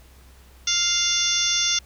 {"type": "harmonic tone with a mistuned harmonic", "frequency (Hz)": 698.5, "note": "F5", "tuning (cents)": 0, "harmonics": [2, 3, 4, 5, 6, 7, 8, 9], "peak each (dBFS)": [-33, -31, -30, -24, -33, -31, -24, -26], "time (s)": [0.67, 1.79], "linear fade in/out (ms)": 5, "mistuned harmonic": 6, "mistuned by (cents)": 29, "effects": ["added 64 Hz sine -48 dBFS peak until 1.85 s", "pink hiss -54 dBFS RMS until 1.85 s"]}